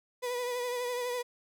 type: tone with vibrato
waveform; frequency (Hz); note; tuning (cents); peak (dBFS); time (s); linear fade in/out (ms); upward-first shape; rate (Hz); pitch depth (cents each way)
35% pulse; 491.4; B4; -9; -30; 0.22-1.23; 20; triangle; 12; 42
effects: none